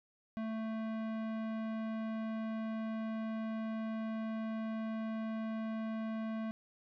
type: tone with tanh clipping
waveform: sine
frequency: 221.5 Hz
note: A3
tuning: 12 cents sharp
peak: -38 dBFS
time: 0.37-6.51 s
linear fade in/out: 0 ms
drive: 18 dB
effects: none